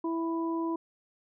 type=harmonic tone; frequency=330 Hz; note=E4; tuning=2 cents sharp; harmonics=1 / 2 / 3; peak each=-29 / -43 / -36 dBFS; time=0.04-0.76 s; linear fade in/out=5 ms; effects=none